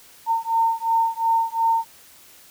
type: beating tone pair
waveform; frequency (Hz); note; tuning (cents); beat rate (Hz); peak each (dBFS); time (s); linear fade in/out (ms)
sine; 909 / 911.8; A#5 / A#5; -44 / -39; 2.8; -21; 0.26-1.85; 50
effects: white hiss -49 dBFS RMS until 2.5 s